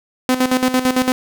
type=tone with tremolo; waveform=sawtooth; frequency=255.4 Hz; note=C4; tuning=42 cents flat; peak=-8 dBFS; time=0.29-1.12 s; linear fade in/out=0 ms; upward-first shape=square; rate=8.9 Hz; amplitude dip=70%; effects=none